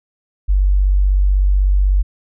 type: tone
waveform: sine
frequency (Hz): 48.05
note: G1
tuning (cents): -34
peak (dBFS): -10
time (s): 0.48-2.03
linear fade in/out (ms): 20
effects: none

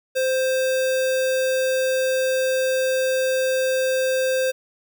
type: tone with sample-and-hold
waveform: sine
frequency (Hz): 520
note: C5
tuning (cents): -11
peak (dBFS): -18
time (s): 0.15-4.52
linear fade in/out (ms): 20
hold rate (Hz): 2100
effects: none

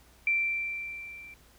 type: tone with level ramp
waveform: sine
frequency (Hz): 2349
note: D7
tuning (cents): 0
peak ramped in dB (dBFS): -22 to -45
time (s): 0.27-1.34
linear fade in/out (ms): 2
effects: added 60 Hz sine -60 dBFS peak until 1.58 s + pink hiss -60 dBFS RMS until 1.58 s

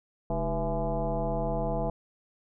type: tone with frequency modulation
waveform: sine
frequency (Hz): 314.5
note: D#4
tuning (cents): +19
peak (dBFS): -26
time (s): 0.3-1.9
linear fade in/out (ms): 2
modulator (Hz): 176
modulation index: 2.9
effects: none

